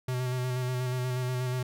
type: tone with vibrato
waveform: square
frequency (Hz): 126.4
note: B2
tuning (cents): +41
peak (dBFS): -29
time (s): 0.08-1.63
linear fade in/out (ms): 5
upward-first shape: square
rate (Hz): 8.3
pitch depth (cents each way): 19
effects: none